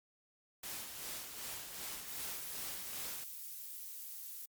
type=noise with tremolo; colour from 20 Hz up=white; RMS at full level=-43 dBFS; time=0.63-3.24 s; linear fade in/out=5 ms; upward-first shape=sine; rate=2.6 Hz; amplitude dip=45%
type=noise; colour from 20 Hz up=violet; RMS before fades=-46 dBFS; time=2.07-4.46 s; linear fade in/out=10 ms
effects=MP3 96 kbps